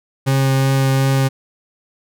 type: tone with vibrato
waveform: 40% pulse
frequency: 134.7 Hz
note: C#3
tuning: 49 cents flat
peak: -12 dBFS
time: 0.26-1.29 s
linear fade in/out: 20 ms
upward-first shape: triangle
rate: 2.7 Hz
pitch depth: 10 cents each way
effects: none